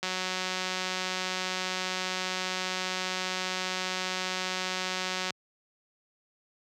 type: click train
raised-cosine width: 0.2 ms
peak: -14 dBFS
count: 977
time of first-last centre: 0.03-5.306 s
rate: 185 Hz
effects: high-pass 100 Hz 12 dB/octave